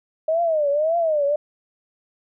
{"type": "tone with vibrato", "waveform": "sine", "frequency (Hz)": 622.3, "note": "D#5", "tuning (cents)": 0, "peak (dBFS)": -17, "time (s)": [0.28, 1.36], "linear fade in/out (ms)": 5, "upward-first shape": "triangle", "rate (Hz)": 1.8, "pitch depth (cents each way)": 190, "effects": []}